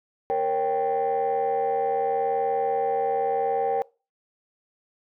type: chord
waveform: sine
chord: G diminished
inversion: first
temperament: equal with one note detuned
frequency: 466.2 / 547 / 784 Hz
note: Bb4 / Db5 / G5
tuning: 0 / -23 / 0 cents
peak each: -24 / -27 / -23 dBFS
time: 0.3-3.82 s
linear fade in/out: 0 ms
effects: noise-tail reverb RT60 0.3 s tail -23 dB re dry + tanh soft clip ceiling -17 dBFS